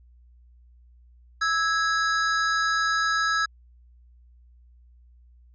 square tone pair together, 1308.3 / 1656 Hz, E6 / G#6, -13 / -5 cents, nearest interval major third, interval 408 cents, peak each -25 dBFS, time 1.41-3.46 s, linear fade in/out 10 ms, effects added 60 Hz sine -51 dBFS peak until 5.54 s + resampled to 16000 Hz

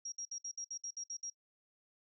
sine tone bursts, 5640 Hz, F8, 16 cents sharp, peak -40 dBFS, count 10, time 0.05-1.3 s, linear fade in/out 5 ms, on 71 ms, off 60 ms, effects noise-tail reverb RT60 0.1 s tail -19 dB re dry

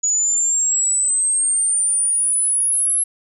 sine exponential sweep, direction up, 6830 to 11080 Hz, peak -15 dBFS, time 0.03-3.04 s, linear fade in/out 10 ms, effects none

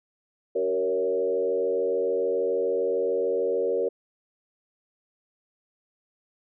sine tone with frequency modulation, 466.2 Hz, A#4, in tune, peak -22 dBFS, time 0.55-3.89 s, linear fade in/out 10 ms, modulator 86.8 Hz, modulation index 1.1, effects none

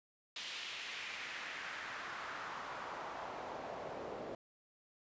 pink noise with band-pass filter sweep, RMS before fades -45 dBFS, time 0.36-4.35 s, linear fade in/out 2 ms, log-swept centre 3300 to 510 Hz, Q 1.7, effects resampled to 16000 Hz

